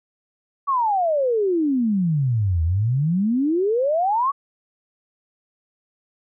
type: exponential two-way sweep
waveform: sine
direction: down then up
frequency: 1149 to 78.8 to 1149 Hz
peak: -17 dBFS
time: 0.67-4.32 s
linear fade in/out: 20 ms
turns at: 2.63 s
effects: none